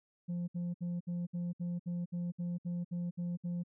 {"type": "tone bursts", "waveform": "sine", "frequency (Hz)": 174.61, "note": "F3", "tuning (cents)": 0, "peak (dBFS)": -31, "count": 13, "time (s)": [0.28, 3.636], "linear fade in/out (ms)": 20, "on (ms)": 200, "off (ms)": 63, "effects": ["tanh soft clip ceiling -33 dBFS"]}